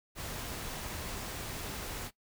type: noise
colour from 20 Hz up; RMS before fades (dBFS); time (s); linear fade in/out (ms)
pink; -40; 0.15-2.11; 50
effects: noise-tail reverb RT60 0.1 s tail -18 dB re dry